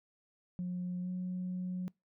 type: tone with pitch glide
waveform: sine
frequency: 179.4 to 182.22 Hz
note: F3 to F#3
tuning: +47 to -26 cents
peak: -33 dBFS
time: 0.59-1.88 s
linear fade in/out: 0 ms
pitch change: +27 cents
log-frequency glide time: 1.01-1.09 s
effects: noise-tail reverb RT60 0.2 s tail -26 dB re dry + tanh soft clip ceiling -31 dBFS